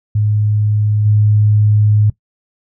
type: tone with level steps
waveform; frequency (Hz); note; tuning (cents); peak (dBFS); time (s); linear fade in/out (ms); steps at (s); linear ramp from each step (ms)
sine; 105.5; G#2; +28; -11 / -8; 0.15-2.1; 5; 1.05; 10
effects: noise-tail reverb RT60 0.1 s tail -18 dB re dry